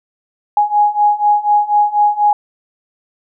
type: beating tone pair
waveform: sine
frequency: 829 / 833.1 Hz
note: G#5 / G#5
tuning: -3 / +5 cents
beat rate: 4.1 Hz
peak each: -14 / -12 dBFS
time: 0.57-2.33 s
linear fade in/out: 2 ms
effects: none